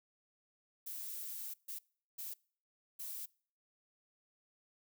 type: noise bursts at uneven times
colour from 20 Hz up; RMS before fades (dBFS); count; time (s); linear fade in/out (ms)
violet; -44; 4; 0.86-1.54 / 1.68-1.79 / 2.18-2.34 / 2.99-3.26; 10
effects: noise-tail reverb RT60 0.5 s tail -25 dB re dry